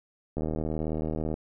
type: click train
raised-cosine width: 2 ms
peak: -18 dBFS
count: 77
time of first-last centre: 0.37-1.341 s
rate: 78.3 Hz
effects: none